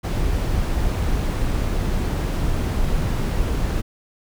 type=noise; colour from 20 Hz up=brown; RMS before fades=-21 dBFS; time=0.03-3.82 s; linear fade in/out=20 ms; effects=none